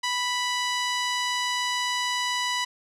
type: tone with low-pass filter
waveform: 5% pulse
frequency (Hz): 987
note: B5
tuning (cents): -1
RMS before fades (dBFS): -27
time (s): 0.03-2.65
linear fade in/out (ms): 10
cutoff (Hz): 4500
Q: 0.53
effects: none